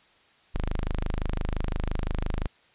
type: tone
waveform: sawtooth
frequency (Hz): 25.82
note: G#0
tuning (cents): -9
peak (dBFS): -22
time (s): 0.54-2.47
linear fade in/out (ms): 10
effects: white hiss -60 dBFS RMS until 2.74 s + resampled to 8000 Hz